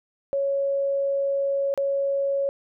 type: tone with dropouts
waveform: sine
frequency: 554.4 Hz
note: C#5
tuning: in tune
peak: -21 dBFS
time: 0.33-2.49 s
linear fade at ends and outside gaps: 0 ms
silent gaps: 1.74-1.776 s
effects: none